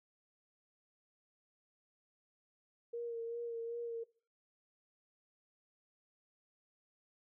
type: tone with vibrato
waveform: sine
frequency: 466.2 Hz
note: A#4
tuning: in tune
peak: -38 dBFS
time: 2.93-4.04 s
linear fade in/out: 10 ms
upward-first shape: sine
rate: 2.6 Hz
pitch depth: 26 cents each way
effects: noise-tail reverb RT60 0.4 s tail -20 dB re dry